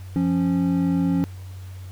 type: tone pair together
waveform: triangle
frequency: 174.61 / 274.8 Hz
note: F3 / C#4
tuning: 0 / -15 cents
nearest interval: minor sixth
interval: 785 cents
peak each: -19 dBFS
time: 0.16-1.24 s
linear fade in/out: 0 ms
effects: added 93 Hz sine -34 dBFS peak until 1.91 s + pink hiss -51 dBFS RMS until 1.91 s